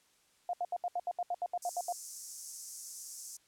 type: tone bursts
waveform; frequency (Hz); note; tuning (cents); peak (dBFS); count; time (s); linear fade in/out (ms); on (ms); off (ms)
sine; 707; F5; +21; -31; 13; 0.49-1.925; 2; 43; 73
type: high-pass noise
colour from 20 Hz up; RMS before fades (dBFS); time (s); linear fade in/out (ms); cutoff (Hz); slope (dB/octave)
pink; -43; 1.62-3.37; 5; 5600; 48
effects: white hiss -69 dBFS RMS until 3.47 s + low-pass 10000 Hz 12 dB/octave